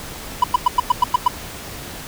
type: tone bursts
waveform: triangle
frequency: 987.8 Hz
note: B5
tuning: in tune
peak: -7 dBFS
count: 8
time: 0.42-1.28 s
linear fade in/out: 5 ms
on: 20 ms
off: 100 ms
effects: pink hiss -33 dBFS RMS until 2.07 s